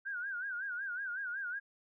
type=tone with vibrato; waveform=sine; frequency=1522 Hz; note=F#6; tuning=48 cents sharp; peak=-36 dBFS; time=0.05-1.6 s; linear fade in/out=20 ms; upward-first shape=sine; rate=5.4 Hz; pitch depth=130 cents each way; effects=none